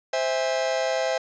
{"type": "chord", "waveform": "45% pulse", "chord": "C augmented", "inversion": "none", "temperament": "just", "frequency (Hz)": [523.3, 654.1, 817.6], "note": ["C5", "E5", "G#5"], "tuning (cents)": [0, -14, -27], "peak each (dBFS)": [-26, -26, -31], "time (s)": [0.13, 1.18], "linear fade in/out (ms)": 5, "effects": ["resampled to 16000 Hz", "10-bit"]}